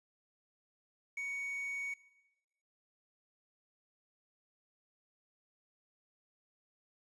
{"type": "tone with quantisation", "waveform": "triangle", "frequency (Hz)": 2236, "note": "C#7", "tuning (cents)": 14, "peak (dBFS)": -35, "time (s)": [1.17, 1.94], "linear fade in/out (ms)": 5, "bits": 10, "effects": ["noise-tail reverb RT60 0.9 s tail -18 dB re dry", "resampled to 24000 Hz"]}